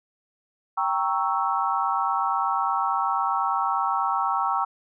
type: chord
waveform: sine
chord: G diminished seventh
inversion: none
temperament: equal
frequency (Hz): 784 / 932.3 / 1108.7 / 1318.5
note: G5 / Bb5 / Db6 / Fb6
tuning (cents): 0 / 0 / 0 / 0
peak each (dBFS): -27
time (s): 0.77-4.65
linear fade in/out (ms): 10
effects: none